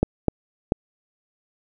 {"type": "clicks", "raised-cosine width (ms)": 2, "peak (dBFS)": -4, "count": 3, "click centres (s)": [0.03, 0.283, 0.721], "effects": []}